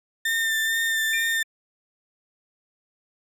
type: tone with vibrato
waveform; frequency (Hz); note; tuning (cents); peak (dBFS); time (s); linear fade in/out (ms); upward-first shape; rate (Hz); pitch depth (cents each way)
35% pulse; 1800; A6; +39; -20; 0.25-1.43; 5; sine; 2.2; 22
type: tone with exponential decay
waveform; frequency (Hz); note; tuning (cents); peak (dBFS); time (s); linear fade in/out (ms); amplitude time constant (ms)
sine; 2378; D7; +21; -25; 1.13-1.44; 5; 67
effects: none